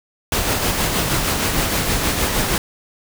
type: noise with tremolo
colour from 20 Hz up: pink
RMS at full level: -18 dBFS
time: 0.32-2.58 s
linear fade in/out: 2 ms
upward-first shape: sine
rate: 6.4 Hz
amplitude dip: 35%
effects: none